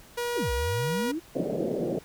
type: tone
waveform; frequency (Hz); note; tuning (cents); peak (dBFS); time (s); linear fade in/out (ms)
sawtooth; 480; B4; -49; -24; 0.17-1.12; 10
type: exponential two-way sweep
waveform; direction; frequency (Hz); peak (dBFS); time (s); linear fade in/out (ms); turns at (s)
sine; down then up; 554.4 to 58.27 to 349; -28; 0.35-1.2; 20; 0.52
type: band-pass noise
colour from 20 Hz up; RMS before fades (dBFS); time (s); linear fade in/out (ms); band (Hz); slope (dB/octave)
white; -29; 1.35-1.99; 5; 140 to 600; 48
effects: pink hiss -52 dBFS RMS until 2.04 s